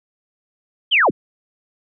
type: linear sweep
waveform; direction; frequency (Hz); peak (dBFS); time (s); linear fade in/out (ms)
sine; down; 3292 to 65.41; -11; 0.91-1.11; 20
effects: none